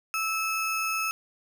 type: ring-modulated tone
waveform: square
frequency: 1956 Hz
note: B6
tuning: 17 cents flat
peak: -24 dBFS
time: 0.14-1.11 s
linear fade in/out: 0 ms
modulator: 645 Hz
effects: none